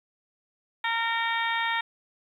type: harmonic tone with a mistuned harmonic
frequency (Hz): 459.4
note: A#4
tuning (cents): -25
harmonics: 2 / 3 / 4 / 5 / 6 / 7 / 8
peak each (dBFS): -29 / -34 / -29 / -33 / -43 / -38 / -36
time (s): 0.84-1.81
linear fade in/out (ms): 5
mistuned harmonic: 6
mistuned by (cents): +25
effects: 10-bit